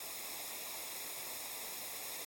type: noise with comb filter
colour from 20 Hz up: white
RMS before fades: -44 dBFS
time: 0-2.25 s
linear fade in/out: 5 ms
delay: 0.66 ms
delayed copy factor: -0.65
effects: AAC 64 kbps